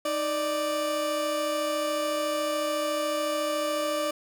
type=tone pair together; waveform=30% pulse; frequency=311.1 / 588.3 Hz; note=D#4 / D5; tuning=0 / +3 cents; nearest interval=major seventh; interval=1103 cents; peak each=-31 / -24 dBFS; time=0.05-4.11 s; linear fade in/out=5 ms; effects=none